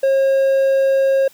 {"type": "tone", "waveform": "triangle", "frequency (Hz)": 540, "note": "C#5", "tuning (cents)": -45, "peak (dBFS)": -10, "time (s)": [0.03, 1.28], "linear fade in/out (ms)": 5, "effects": ["white hiss -49 dBFS RMS until 1.33 s"]}